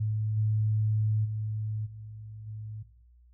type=tone with level steps; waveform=sine; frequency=107.8 Hz; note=A2; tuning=35 cents flat; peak=-26 / -23 / -29 / -40 / -36 dBFS; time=0-2.83 s; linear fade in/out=10 ms; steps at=0.36 / 1.24 / 1.85 / 2.46 s; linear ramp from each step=20 ms; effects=noise-tail reverb RT60 0.6 s tail -17 dB re dry + added 60 Hz sine -55 dBFS peak until 3.33 s